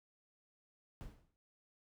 brown noise with exponential decay, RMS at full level -45 dBFS, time 1.01-1.36 s, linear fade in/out 0 ms, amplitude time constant 74 ms, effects none

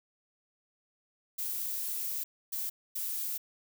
violet noise bursts at uneven times, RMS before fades -35 dBFS, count 3, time 1.38-2.24 / 2.52-2.7 / 2.95-3.38 s, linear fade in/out 10 ms, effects none

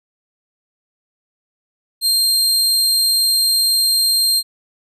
sawtooth tone, 4186 Hz, C8, in tune, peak -10 dBFS, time 2.01-4.43 s, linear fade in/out 50 ms, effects resampled to 32000 Hz

